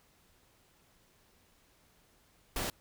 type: noise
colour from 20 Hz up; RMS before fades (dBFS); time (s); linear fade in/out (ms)
pink; -35; 2.56-2.7; 2
effects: pink hiss -67 dBFS RMS until 2.8 s